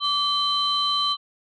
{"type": "tone cluster", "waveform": "sine", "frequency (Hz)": [1161, 3099, 4027], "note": ["D6", "G7", "B7"], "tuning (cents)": [-20, -21, 33], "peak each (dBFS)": -24, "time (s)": [0, 1.17], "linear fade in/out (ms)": 50, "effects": ["tanh soft clip ceiling -12 dBFS"]}